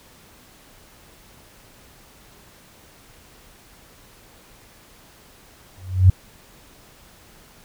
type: tone with exponential growth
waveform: sine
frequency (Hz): 92.8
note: F#2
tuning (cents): +6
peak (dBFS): -5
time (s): 5.77-6.1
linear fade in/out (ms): 5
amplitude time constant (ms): 71
effects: pink hiss -50 dBFS RMS until 7.64 s